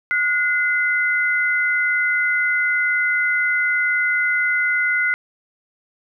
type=tone pair together; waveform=sine; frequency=1450 / 2051 Hz; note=F#6 / C7; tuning=-35 / -35 cents; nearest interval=tritone; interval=600 cents; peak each=-19 dBFS; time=0.11-5.14 s; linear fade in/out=0 ms; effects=none